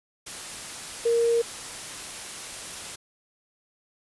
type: tone in noise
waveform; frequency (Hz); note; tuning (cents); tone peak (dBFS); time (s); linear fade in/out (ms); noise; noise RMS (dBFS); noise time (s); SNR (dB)
sine; 466.2; A#4; 0; -19; 1.05-1.42; 10; white; -37; 0.26-2.96; +15
effects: resampled to 24000 Hz